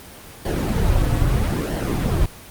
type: noise with flanger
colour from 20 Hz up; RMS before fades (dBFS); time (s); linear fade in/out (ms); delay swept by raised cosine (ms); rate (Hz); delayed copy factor
brown; -19; 0.45-2.26; 5; 0.8 to 5.1; 0.77; -0.75
effects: pink hiss -40 dBFS RMS until 2.5 s + Opus 24 kbps